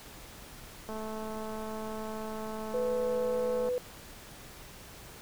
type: click train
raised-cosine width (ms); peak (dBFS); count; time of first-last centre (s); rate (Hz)
1; -27; 611; 0.89-3.688; 218
type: tone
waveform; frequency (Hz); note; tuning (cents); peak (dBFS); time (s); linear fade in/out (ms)
sine; 497; B4; +11; -28; 2.74-3.78; 0
effects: pink hiss -49 dBFS RMS until 5.21 s